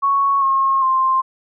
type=tone with pitch steps; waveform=sine; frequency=1108.7 / 1079.6 / 1051.3 Hz; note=C#6 / C#6 / C6; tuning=0 / -46 / +8 cents; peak=-13 dBFS; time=0.02-1.22 s; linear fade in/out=20 ms; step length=400 ms; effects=none